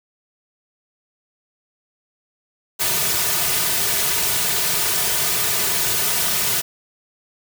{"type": "noise with comb filter", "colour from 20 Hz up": "white", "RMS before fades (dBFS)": -20, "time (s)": [2.79, 6.62], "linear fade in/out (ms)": 20, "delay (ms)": 3.7, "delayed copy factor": -0.9, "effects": []}